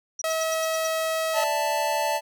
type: tone bursts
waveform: sine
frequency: 5800 Hz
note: F#8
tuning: 35 cents flat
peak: -29 dBFS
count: 7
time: 0.19-0.871 s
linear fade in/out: 5 ms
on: 27 ms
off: 82 ms
type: tone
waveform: sawtooth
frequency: 643 Hz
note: E5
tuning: 43 cents flat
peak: -20 dBFS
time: 0.24-1.44 s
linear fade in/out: 2 ms
type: chord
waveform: square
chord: D suspended second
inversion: none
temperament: equal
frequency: 587.3 / 659.3 / 880 Hz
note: D5 / E5 / A5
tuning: 0 / 0 / 0 cents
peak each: -29 / -30 / -26 dBFS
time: 1.33-2.21 s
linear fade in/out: 50 ms
effects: none